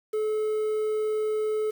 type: tone with quantisation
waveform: triangle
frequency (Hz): 430.7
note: A4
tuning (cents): -37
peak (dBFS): -22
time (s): 0.13-1.71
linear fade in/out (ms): 10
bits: 8
effects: none